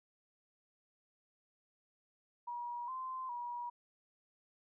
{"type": "tone with pitch steps", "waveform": "sine", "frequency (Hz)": [959, 1037, 962], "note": ["A#5", "C6", "B5"], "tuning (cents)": [49, -16, -46], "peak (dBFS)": -39, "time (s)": [2.47, 3.7], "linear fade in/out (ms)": 10, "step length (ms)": 410, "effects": []}